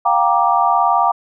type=chord; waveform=sine; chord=G minor seventh; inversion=third; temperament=just; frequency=705.6 / 784 / 940.8 / 1176 Hz; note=F5 / G5 / Bb5 / D6; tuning=+18 / 0 / +16 / +2 cents; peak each=-17 dBFS; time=0.05-1.12 s; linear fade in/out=10 ms; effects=none